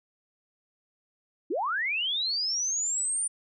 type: linear sweep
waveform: sine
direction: up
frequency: 267.7 to 9250 Hz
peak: -26 dBFS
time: 1.5-3.28 s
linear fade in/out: 10 ms
effects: none